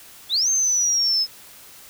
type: linear two-way sweep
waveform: sine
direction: up then down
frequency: 3331 to 6370 to 5140 Hz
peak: -17 dBFS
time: 0.29-1.27 s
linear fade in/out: 50 ms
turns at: 0.49 s
effects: white hiss -45 dBFS RMS until 1.89 s